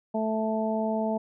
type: harmonic tone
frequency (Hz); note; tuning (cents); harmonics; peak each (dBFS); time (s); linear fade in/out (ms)
219.4; A3; -5; 1 / 2 / 3 / 4; -28 / -33 / -29 / -34; 0.14-1.18; 10
effects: none